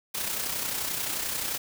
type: noise with amplitude modulation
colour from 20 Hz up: white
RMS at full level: -29 dBFS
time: 0.14-1.58 s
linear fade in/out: 10 ms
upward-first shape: sine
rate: 31.4 Hz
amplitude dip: 45%
effects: none